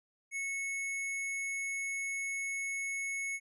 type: tone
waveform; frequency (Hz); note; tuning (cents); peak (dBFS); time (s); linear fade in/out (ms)
square; 2200; C#7; -14; -35; 0.31-3.4; 50
effects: resampled to 32000 Hz